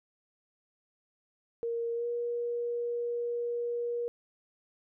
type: tone with pitch glide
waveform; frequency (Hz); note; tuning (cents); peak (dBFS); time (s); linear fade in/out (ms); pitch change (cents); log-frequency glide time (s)
sine; 466.1 to 476.2; A#4 to A#4; 0 to +37; -30; 1.63-4.08; 0; +37; 1.94-2.06
effects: none